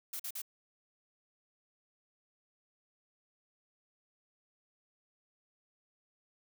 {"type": "noise bursts", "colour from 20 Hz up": "blue", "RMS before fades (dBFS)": -40, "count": 3, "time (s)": [0.13, 0.418], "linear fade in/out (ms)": 5, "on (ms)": 66, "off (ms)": 45, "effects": []}